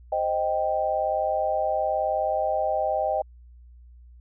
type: chord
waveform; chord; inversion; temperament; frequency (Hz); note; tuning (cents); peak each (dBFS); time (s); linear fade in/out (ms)
sine; C minor; none; equal; 523.3 / 622.3 / 784; C5 / Eb5 / G5; 0 / 0 / 0; -30 / -25 / -26; 0.12-3.22; 5
effects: added 60 Hz sine -46 dBFS peak until 4.2 s